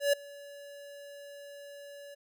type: tone with ADSR envelope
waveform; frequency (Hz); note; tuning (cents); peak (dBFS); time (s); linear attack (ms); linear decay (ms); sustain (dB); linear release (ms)
square; 570; C#5; +48; -22; 0-2.15; 130; 7; -24; 14
effects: none